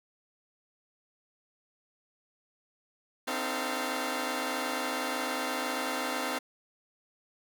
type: tone cluster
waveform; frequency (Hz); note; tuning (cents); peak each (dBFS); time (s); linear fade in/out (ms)
10% pulse; 258.8 / 286.8 / 312.7 / 445.2 / 693; C4 / D4 / D#4 / A4 / F5; -19 / -41 / +9 / +20 / -14; -26 / -34 / -29 / -31 / -29; 3.27-6.39; 10
effects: none